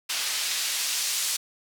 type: noise with band-pass filter sweep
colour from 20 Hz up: white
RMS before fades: -28 dBFS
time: 0.09-1.37 s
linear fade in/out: 10 ms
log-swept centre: 3300 to 5500 Hz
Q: 0.74
effects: none